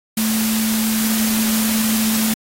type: tone in noise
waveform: sine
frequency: 220 Hz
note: A3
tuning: in tune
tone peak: -17 dBFS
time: 0.17-2.34 s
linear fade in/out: 5 ms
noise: white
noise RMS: -22 dBFS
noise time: 0.17-2.34 s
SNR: +2 dB
effects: AAC 48 kbps